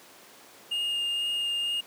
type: tone with vibrato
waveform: triangle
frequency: 2832 Hz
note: F7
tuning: 23 cents sharp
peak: -25 dBFS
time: 0.71-1.81 s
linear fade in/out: 10 ms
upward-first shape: sine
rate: 2.1 Hz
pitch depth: 8 cents each way
effects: pink hiss -51 dBFS RMS until 1.86 s + high-pass 300 Hz 12 dB/octave